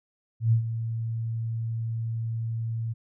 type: tone with ADSR envelope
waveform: sine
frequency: 113.9 Hz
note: A#2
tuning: 40 cents flat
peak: -16 dBFS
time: 0.4-2.94 s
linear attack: 120 ms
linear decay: 100 ms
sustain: -11 dB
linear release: 21 ms
effects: none